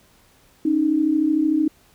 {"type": "tone pair together", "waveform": "sine", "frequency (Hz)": [277.4, 310.7], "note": ["C#4", "D#4"], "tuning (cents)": [1, -2], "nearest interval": "major second", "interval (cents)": 197, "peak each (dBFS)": [-22, -17], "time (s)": [0.65, 1.68], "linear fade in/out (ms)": 5, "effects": ["pink hiss -56 dBFS RMS until 1.94 s"]}